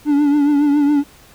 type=tone with vibrato; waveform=triangle; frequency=290 Hz; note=D4; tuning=22 cents flat; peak=-9 dBFS; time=0.05-1.04 s; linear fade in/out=50 ms; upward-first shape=triangle; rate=7.2 Hz; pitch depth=60 cents each way; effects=pink hiss -46 dBFS RMS until 1.34 s